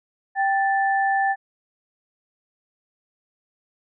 sine tone pair together, 784 / 1760 Hz, G5 / A6, 0 / 0 cents, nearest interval octave + major second, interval 1400 cents, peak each -19 / -24 dBFS, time 0.35-1.36 s, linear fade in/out 50 ms, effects none

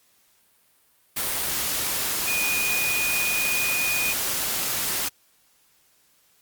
sine tone in noise, 2468 Hz, D#7, 15 cents flat, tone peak -24 dBFS, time 2.27-4.13 s, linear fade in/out 10 ms, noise white, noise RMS -26 dBFS, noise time 1.16-5.09 s, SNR -1 dB, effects white hiss -62 dBFS RMS until 6.41 s + Opus 48 kbps

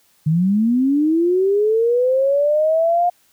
sine linear sweep, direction up, 149.1 to 713 Hz, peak -13 dBFS, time 0.26-3.1 s, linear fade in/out 10 ms, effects white hiss -58 dBFS RMS until 3.32 s

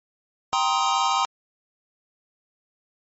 square chord, C minor seventh, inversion second, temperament just, 784.9 / 941.9 / 1046.5 / 1255.8 Hz, G5 / Bb5 / C6 / Eb6, +2 / +18 / 0 / +16 cents, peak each -26 dBFS, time 0.53-1.25 s, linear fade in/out 0 ms, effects MP3 32 kbps

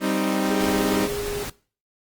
sawtooth chord, C minor, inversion second, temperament equal, 196 / 261.6 / 311.1 Hz, G3 / C4 / Eb4, 0 / 0 / 0 cents, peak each -21 / -22 / -21 dBFS, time 0-1.09 s, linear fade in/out 50 ms
sine tone, 409.6 Hz, G#4, 24 cents flat, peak -28 dBFS, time 0.49-1.44 s, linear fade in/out 10 ms
pink noise, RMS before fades -32 dBFS, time 0.6-1.5 s, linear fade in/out 5 ms
effects noise-tail reverb RT60 0.4 s tail -21 dB re dry + Opus 24 kbps

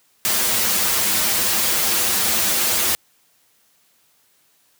white noise with comb filter, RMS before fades -19 dBFS, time 0.25-2.95 s, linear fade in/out 0 ms, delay 7 ms, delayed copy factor -1, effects white hiss -60 dBFS RMS until 4.79 s + high-pass 80 Hz 12 dB/octave

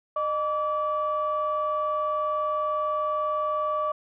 sine tone pair together, 610.8 / 1153 Hz, D#5 / D6, -32 / -32 cents, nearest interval major seventh, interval 1100 cents, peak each -27 / -25 dBFS, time 0.16-3.92 s, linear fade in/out 5 ms, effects tanh soft clip ceiling -17 dBFS

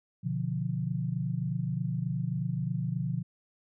sine chord, B diminished, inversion none, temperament equal, 123.47 / 146.83 / 174.61 Hz, B2 / D3 / F3, 0 / 0 / 0 cents, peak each -33 dBFS, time 0.23-3.23 s, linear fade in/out 20 ms, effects none

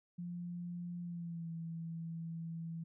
sine tone with pitch glide, 174.61 to 165.1 Hz, F3 to E3, 0 to +3 cents, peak -40 dBFS, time 0.18-2.84 s, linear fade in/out 10 ms, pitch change -97 cents, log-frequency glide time 1.01-1.5 s, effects none

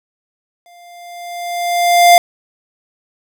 square tone with exponential growth, 698.5 Hz, F5, in tune, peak -3 dBFS, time 0.66-2.18 s, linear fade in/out 1 ms, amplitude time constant 330 ms, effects none

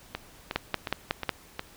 two click trains, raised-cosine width 0.3 ms, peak -9 / -15 dBFS, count 5 / 5, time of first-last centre 0.56-1.293 / 0.15-1.594 s, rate 5.46 / 2.77 Hz, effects pink hiss -53 dBFS RMS until 1.76 s

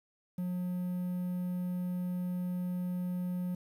triangle tone with quantisation, 180 Hz, F#3, 47 cents flat, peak -30 dBFS, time 0.38-3.55 s, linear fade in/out 5 ms, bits 10, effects none

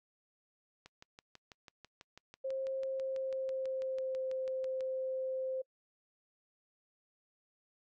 click train, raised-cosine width 0.2 ms, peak -34 dBFS, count 25, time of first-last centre 0.86-4.807 s, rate 6.08 Hz
sine tone with pitch glide, 532 to 522.6 Hz, C5 to C5, +29 to -2 cents, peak -34 dBFS, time 2.44-5.62 s, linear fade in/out 10 ms, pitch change -31 cents, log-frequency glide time 2.83-4.25 s
effects noise-tail reverb RT60 0.1 s tail -26 dB re dry

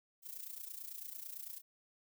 violet noise with amplitude modulation, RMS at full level -44 dBFS, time 0.22-1.62 s, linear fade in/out 50 ms, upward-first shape sine, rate 29 Hz, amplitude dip 75%, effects none

